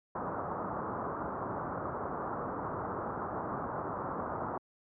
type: low-pass noise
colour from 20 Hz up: white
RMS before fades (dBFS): -37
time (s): 0.15-4.58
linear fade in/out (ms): 5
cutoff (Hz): 1300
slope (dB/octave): 48
effects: high-pass 80 Hz 12 dB/octave